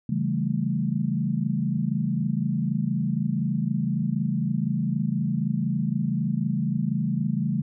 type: chord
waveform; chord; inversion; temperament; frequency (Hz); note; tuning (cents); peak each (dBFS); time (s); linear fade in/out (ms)
sine; A dominant seventh; first; equal; 138.59 / 164.81 / 196 / 220; C#3 / E3 / G3 / A3; 0 / 0 / 0 / 0; -28; 0.09-7.62; 5
effects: none